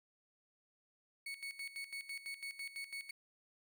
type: tone with tremolo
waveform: 35% pulse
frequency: 2217 Hz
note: C#7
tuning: in tune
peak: -40 dBFS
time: 1.26-3.11 s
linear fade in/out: 5 ms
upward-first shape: square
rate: 6 Hz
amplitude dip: 75%
effects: none